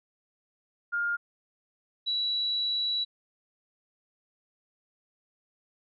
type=tone pair in turn; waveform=sine; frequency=1411 / 3923 Hz; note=F6 / B7; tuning=+17 / -12 cents; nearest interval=octave + tritone; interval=1771 cents; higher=second; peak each=-26 dBFS; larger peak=neither; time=0.92-1.17 / 2.06-3.05 s; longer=second; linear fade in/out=20 ms; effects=none